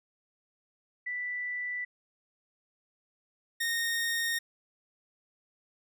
sine / sawtooth tone pair in turn, 1975.5 / 1850.7 Hz, B6 / A#6, 0 / -13 cents, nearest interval minor second, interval 113 cents, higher first, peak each -32 / -25 dBFS, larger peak second, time 1.06-1.85 / 3.6-4.39 s, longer neither, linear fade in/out 10 ms, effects none

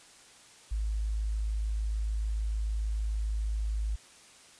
sine tone, 53.4 Hz, G#1, 49 cents sharp, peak -28 dBFS, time 0.71-3.96 s, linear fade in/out 10 ms, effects white hiss -55 dBFS RMS until 4.59 s + resampled to 22050 Hz

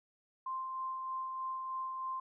sine tone with tremolo, 1046.5 Hz, C6, in tune, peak -35 dBFS, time 0.46-2.2 s, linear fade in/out 5 ms, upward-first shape sine, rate 3.2 Hz, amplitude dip 30%, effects none

